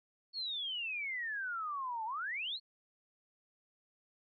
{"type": "exponential two-way sweep", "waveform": "sine", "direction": "down then up", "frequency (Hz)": [4435, 857, 4435], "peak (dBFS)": -36, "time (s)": [0.33, 2.6], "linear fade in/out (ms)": 50, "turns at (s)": 2.05, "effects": []}